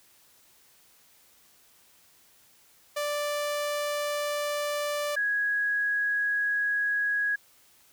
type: tone pair in turn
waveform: sawtooth / sine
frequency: 587.3 / 1661.1 Hz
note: D5 / G#6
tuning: 0 / 0 cents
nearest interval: octave + tritone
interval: 1800 cents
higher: second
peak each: -24 dBFS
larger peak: neither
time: 2.96-5.16 / 5.16-7.36 s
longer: neither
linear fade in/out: 10 ms
effects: white hiss -60 dBFS RMS until 7.92 s